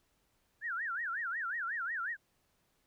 sine tone with vibrato, 1600 Hz, G6, 35 cents sharp, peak -34 dBFS, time 0.61-2.17 s, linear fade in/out 50 ms, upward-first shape sine, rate 5.5 Hz, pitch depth 300 cents each way, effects pink hiss -75 dBFS RMS until 2.86 s

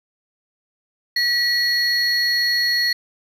triangle tone pair together, 1930 / 4333 Hz, B6 / C#8, -40 / -40 cents, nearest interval octave + major second, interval 1400 cents, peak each -18 dBFS, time 1.16-2.93 s, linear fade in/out 5 ms, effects none

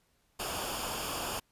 pink noise with comb filter, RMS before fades -36 dBFS, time 0.39-1.4 s, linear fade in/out 10 ms, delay 0.5 ms, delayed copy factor -0.65, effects pink hiss -72 dBFS RMS until 1.51 s + resampled to 32000 Hz

